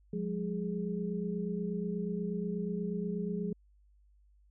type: tone cluster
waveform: sine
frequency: 178.2 / 206.5 / 416.2 Hz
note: F3 / G#3 / G#4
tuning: +35 / -10 / +4 cents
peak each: -35 / -37 / -38 dBFS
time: 0.13-3.53 s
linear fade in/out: 5 ms
effects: added 50 Hz sine -61 dBFS peak until 4.5 s

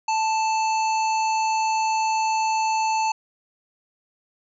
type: harmonic tone with a mistuned harmonic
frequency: 880 Hz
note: A5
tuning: in tune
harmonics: 1 / 3 / 5 / 7 / 8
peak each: -20 / -30 / -35 / -38 / -39 dBFS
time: 0.08-3.12 s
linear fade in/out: 5 ms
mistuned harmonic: 7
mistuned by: +30 cents
effects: none

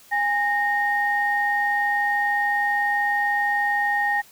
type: tone pair together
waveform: sine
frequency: 820 / 1853.1 Hz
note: G#5 / A#6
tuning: -22 / -11 cents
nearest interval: octave + major second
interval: 1411 cents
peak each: -22 / -21 dBFS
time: 0.11-4.22 s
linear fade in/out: 20 ms
effects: tanh soft clip ceiling -11 dBFS + white hiss -51 dBFS RMS until 4.31 s

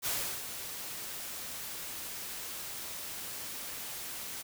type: noise with ADSR envelope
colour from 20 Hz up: white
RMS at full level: -32 dBFS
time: 0.02-4.43 s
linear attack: 44 ms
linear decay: 340 ms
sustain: -9 dB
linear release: 21 ms
effects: none

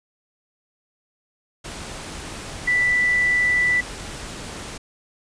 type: tone in noise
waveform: sine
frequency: 1975.5 Hz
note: B6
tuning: in tune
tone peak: -16 dBFS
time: 2.67-3.81 s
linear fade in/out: 10 ms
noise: pink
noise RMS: -34 dBFS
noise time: 1.64-4.78 s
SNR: +15 dB
effects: resampled to 22050 Hz

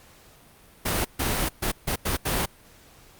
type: noise bursts at uneven times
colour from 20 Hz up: pink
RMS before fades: -25 dBFS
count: 6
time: 0.85-1.05 / 1.19-1.49 / 1.62-1.72 / 1.87-1.96 / 2.05-2.17 / 2.25-2.46 s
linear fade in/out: 10 ms
effects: pink hiss -53 dBFS RMS until 3.19 s + Opus 48 kbps

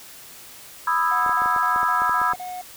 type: chord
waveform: sine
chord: E major seventh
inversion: second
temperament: just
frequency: 988.9 / 1236.1 / 1318.5 / 1648.1 Hz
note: B5 / D#6 / E6 / G#6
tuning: +2 / -12 / 0 / -14 cents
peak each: -22 / -25 / -23 / -26 dBFS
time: 0.87-2.33 s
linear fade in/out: 5 ms
type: tone bursts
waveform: triangle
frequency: 728 Hz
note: F#5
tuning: 28 cents flat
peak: -28 dBFS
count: 6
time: 1.11-2.615 s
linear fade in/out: 5 ms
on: 220 ms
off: 37 ms
type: clicks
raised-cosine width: 1 ms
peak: -20 dBFS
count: 11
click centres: 1.263 / 1.294 / 1.419 / 1.459 / 1.563 / 1.761 / 1.831 / 2.019 / 2.095 / 2.216 / 2.335 s
effects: white hiss -43 dBFS RMS until 2.76 s

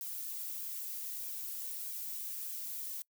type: noise with flanger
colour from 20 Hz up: violet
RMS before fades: -41 dBFS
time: 0.01-3.02 s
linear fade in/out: 0 ms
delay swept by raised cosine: 1.2 to 3.5 ms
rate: 1.6 Hz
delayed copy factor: +0.55
effects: noise-tail reverb RT60 0.1 s tail -24 dB re dry

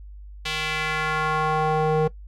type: tone with band-pass filter sweep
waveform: square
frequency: 155.56 Hz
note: D#3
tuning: in tune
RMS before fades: -23 dBFS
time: 0.45-2.08 s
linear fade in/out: 10 ms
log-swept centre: 3300 to 480 Hz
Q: 1.6
effects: noise-tail reverb RT60 0.1 s tail -18 dB re dry + added 50 Hz sine -38 dBFS peak until 2.27 s

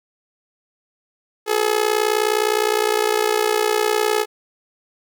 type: tone with amplitude modulation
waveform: sawtooth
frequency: 426.4 Hz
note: G#4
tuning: 46 cents sharp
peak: -9 dBFS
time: 1.46-4.26 s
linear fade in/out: 50 ms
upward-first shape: sine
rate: 59.6 Hz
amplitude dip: 85%
effects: none

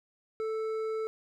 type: tone with hard clipping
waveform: sine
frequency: 440 Hz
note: A4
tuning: in tune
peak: -32 dBFS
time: 0.4-1.07 s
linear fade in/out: 0 ms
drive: 7 dB
effects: none

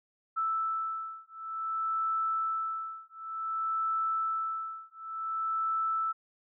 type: beating tone pair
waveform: sine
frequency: 1318.5 / 1319.05 Hz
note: E6 / E6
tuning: 0 / +1 cents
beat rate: 0.55 Hz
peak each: -33 / -33 dBFS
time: 0.36-6.13 s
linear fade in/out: 20 ms
effects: none

